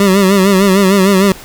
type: tone with vibrato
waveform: 25% pulse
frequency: 194 Hz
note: G3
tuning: 18 cents flat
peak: -3 dBFS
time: 0-1.32 s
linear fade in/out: 2 ms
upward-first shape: sine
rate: 6.6 Hz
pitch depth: 79 cents each way
effects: pink hiss -33 dBFS RMS until 1.44 s